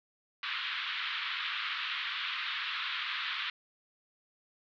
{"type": "band-pass noise", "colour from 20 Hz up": "white", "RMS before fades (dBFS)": -36, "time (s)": [0.43, 3.5], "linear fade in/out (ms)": 2, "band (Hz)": [1100, 3800], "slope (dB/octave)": 48, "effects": []}